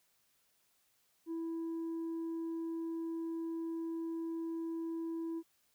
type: tone with tanh clipping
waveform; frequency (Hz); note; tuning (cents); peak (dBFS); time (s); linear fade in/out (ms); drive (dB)
sine; 329.6; E4; 0; -37; 1.26-5.43; 50; 2
effects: white hiss -74 dBFS RMS until 5.74 s